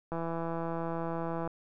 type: click train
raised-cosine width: 1 ms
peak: -22 dBFS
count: 226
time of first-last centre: 0.12-1.475 s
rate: 166 Hz
effects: none